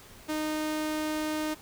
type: tone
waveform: sawtooth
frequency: 308.1 Hz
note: D#4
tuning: 17 cents flat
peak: -25 dBFS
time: 0.28-1.55 s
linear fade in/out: 20 ms
effects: pink hiss -51 dBFS RMS until 1.61 s